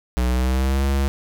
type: tone with pitch glide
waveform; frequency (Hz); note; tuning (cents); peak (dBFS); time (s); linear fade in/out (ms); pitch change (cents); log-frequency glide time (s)
square; 61.74 to 68.5; B1 to C#2; 0 to -20; -18; 0.17-1.08; 0; +180; 0.27-0.84
effects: none